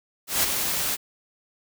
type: noise with ADSR envelope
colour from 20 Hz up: white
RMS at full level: -20 dBFS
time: 0.27-0.97 s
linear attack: 160 ms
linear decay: 20 ms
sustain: -6 dB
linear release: 30 ms
effects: none